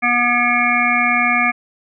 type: harmonic tone with a mistuned harmonic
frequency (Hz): 242.1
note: B3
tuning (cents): -34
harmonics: 1 / 3 / 5 / 7 / 9 / 10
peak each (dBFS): -23 / -21 / -20 / -23 / -17 / -20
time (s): 0.02-1.52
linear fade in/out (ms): 20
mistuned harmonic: 10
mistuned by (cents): -45
effects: none